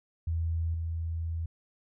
sine tone with level steps, 82.41 Hz, E2, in tune, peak -27 / -30 dBFS, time 0.27-1.46 s, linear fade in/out 5 ms, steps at 0.74 s, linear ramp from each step 2 ms, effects none

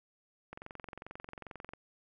click train, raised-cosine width 0.5 ms, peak -29 dBFS, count 28, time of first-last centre 0.53-1.735 s, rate 22.4 Hz, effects none

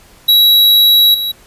square tone with level steps, 3883 Hz, B7, 30 cents flat, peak -6 / -16 dBFS, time 0.28-1.32 s, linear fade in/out 10 ms, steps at 1.14 s, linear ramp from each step 5 ms, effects pink hiss -44 dBFS RMS until 1.46 s + resampled to 32000 Hz

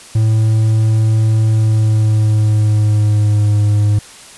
triangle tone with pitch glide, 110 to 104.19 Hz, A2 to G#2, 0 to +6 cents, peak -7 dBFS, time 0.15-3.99 s, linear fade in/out 5 ms, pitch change -94 cents, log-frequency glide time 1.47-3.59 s, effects white hiss -37 dBFS RMS until 4.37 s + resampled to 24000 Hz

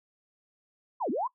sine linear two-way sweep, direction down then up, 1101 to 210 to 1101 Hz, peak -27 dBFS, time 1-1.28 s, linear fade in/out 20 ms, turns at 1.1 s, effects noise-tail reverb RT60 0.1 s tail -19 dB re dry

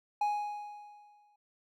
triangle tone with exponential decay, 830.6 Hz, G#5, in tune, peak -24 dBFS, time 0.21-1.36 s, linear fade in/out 5 ms, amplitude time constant 250 ms, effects none

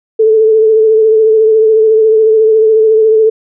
sine tone with vibrato, 438.7 Hz, A4, 5 cents flat, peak -4 dBFS, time 0.19-3.3 s, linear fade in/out 10 ms, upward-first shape triangle, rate 14 Hz, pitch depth 36 cents each way, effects none

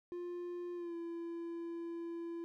triangle tone with pitch glide, 351.5 to 337.6 Hz, F4 to E4, +11 to +41 cents, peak -38 dBFS, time 0.12-2.44 s, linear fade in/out 0 ms, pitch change -70 cents, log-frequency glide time 0.75-0.95 s, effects none

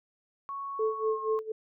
sine tone with pitch glide, 1108.7 to 1076.5 Hz, C#6 to C6, 0 to +49 cents, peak -34 dBFS, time 0.49-1.39 s, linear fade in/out 0 ms, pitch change -51 cents, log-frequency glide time 1.01-1.14 s
sine tone with tremolo, 437.7 Hz, A4, 9 cents flat, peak -24 dBFS, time 0.79-1.52 s, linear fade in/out 5 ms, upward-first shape sine, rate 4.2 Hz, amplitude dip 90%
effects none

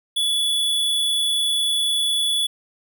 square tone, 3426 Hz, A7, 47 cents flat, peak -19 dBFS, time 0.16-2.47 s, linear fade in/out 10 ms, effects none

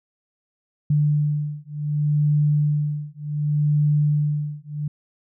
sine beating tone pair, 148.1 / 148.77 Hz, D3 / D3, +15 / +23 cents, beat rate 0.67 Hz, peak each -21 dBFS, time 0.9-4.88 s, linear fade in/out 5 ms, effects none

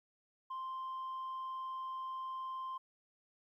sine tone, 1046.5 Hz, C6, in tune, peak -37 dBFS, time 0.5-2.78 s, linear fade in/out 10 ms, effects tanh soft clip ceiling -38 dBFS + 13-bit

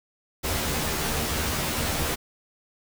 pink noise with comb filter, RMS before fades -27 dBFS, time 0.43-2.16 s, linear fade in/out 20 ms, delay 13 ms, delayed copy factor +0.85, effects none

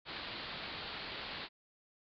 white low-pass noise, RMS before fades -44 dBFS, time 0.05-1.49 s, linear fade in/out 50 ms, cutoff 4600 Hz, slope 96 dB/octave, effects none

